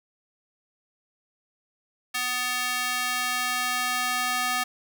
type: tone with high-pass filter sweep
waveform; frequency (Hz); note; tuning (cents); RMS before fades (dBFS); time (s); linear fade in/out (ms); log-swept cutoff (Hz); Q
square; 249.3; B3; +16; -27; 2.14-4.64; 10; 1700 to 1100; 1
effects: none